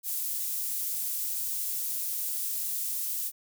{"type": "high-pass noise", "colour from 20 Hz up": "pink", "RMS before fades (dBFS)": -32, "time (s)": [0.03, 3.32], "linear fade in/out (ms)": 50, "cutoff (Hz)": 12000, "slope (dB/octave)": 12, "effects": []}